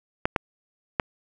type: clicks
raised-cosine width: 0.5 ms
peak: -6 dBFS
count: 3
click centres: 0.255 / 0.362 / 0.998 s
effects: none